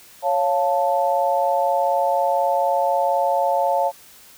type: chord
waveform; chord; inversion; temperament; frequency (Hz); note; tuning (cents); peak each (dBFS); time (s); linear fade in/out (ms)
sine; Db augmented; none; equal; 554.4 / 698.5 / 880; Db5 / F5 / A5; 0 / 0 / 0; -21; 0.22-3.92; 50
effects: white hiss -47 dBFS RMS until 4.37 s